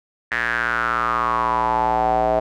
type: tone with band-pass filter sweep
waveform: square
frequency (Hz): 58.27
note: A#1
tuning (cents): 0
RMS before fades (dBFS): -20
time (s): 0.31-2.4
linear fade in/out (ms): 10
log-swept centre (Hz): 1800 to 660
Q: 6.4
effects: none